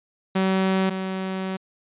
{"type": "tone pair in turn", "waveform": "sawtooth", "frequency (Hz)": [190, 189.26], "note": ["F#3", "F#3"], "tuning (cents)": [46, 39], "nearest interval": "unison", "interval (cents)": 7, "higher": "first", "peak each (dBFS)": [-15, -22], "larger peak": "first", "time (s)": [[0.35, 0.9], [0.9, 1.57]], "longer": "second", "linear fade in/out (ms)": 10, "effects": ["resampled to 8000 Hz"]}